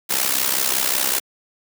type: noise with amplitude modulation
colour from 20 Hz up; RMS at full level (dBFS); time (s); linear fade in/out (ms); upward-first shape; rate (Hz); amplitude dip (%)
white; -17; 0.09-1.2; 20; sine; 65.2; 75
effects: high-pass 200 Hz 12 dB/octave